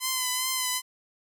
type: tone with vibrato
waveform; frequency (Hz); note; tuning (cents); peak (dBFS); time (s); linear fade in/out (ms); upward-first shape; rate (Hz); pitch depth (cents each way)
5% pulse; 1021; C6; -43; -14; 0-0.82; 50; triangle; 2.5; 39
effects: none